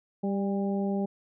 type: harmonic tone with a mistuned harmonic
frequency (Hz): 197.5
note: G3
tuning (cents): +13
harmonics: 1 / 2 / 3 / 4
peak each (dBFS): -27 / -33 / -37 / -39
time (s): 0.23-1.06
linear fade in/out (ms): 10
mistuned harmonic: 4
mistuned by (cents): +27
effects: none